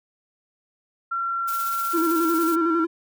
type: tone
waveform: sine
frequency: 1365 Hz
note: F6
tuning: 40 cents flat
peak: -23 dBFS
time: 1.11-2.85 s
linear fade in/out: 10 ms
type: noise with tremolo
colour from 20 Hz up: blue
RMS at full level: -32 dBFS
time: 1.47-2.56 s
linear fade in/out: 20 ms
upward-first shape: triangle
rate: 16 Hz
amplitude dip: 45%
type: tone with vibrato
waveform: triangle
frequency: 330 Hz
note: E4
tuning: 2 cents sharp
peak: -18 dBFS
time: 1.93-2.87 s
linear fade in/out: 20 ms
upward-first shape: square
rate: 11 Hz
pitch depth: 52 cents each way
effects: none